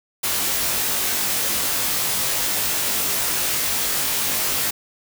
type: noise with comb filter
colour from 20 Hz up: white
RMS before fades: -22 dBFS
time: 0.23-4.71 s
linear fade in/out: 10 ms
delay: 20 ms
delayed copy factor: +1
effects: none